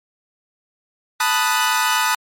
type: chord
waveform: sawtooth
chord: B dominant seventh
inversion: third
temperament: equal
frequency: 880 / 987.8 / 1244.5 / 1480 Hz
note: A5 / B5 / D#6 / F#6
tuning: 0 / 0 / 0 / 0 cents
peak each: -18 dBFS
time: 1.2-2.15 s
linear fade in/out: 5 ms
effects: MP3 64 kbps